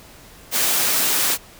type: high-pass noise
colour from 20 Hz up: white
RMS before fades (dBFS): -19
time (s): 0.51-1.38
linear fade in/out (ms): 50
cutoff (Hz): 190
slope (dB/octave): 12
effects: pink hiss -45 dBFS RMS until 1.59 s